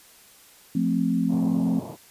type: chord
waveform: sine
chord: F major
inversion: none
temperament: equal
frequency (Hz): 174.61 / 220 / 261.6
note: F3 / A3 / C4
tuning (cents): 0 / 0 / 0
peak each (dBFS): -25 / -25 / -24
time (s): 0.75-1.8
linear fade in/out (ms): 5
type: band-pass noise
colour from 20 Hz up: pink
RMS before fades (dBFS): -37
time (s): 1.28-1.97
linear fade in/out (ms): 50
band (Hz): 100 to 980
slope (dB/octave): 48
effects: white hiss -52 dBFS RMS until 2.1 s + resampled to 32000 Hz